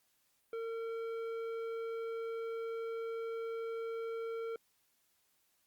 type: tone with tanh clipping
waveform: sine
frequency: 455.6 Hz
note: A#4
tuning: 40 cents flat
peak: -39 dBFS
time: 0.53-4.56 s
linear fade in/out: 2 ms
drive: 11 dB
effects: white hiss -75 dBFS RMS until 5.66 s + Opus 48 kbps